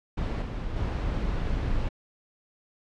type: noise with level steps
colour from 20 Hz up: brown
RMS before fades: -28 / -32 / -28 dBFS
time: 0.17-1.89 s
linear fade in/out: 10 ms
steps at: 0.42 / 0.76 s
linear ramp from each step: 2 ms
effects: low-pass 4000 Hz 12 dB/octave